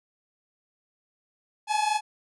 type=tone pair together; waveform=45% pulse; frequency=838 / 862.1 Hz; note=G#5 / A5; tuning=+15 / -36 cents; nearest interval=unison; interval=49 cents; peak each=-26 / -26 dBFS; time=1.67-2.01 s; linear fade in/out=50 ms; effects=resampled to 24000 Hz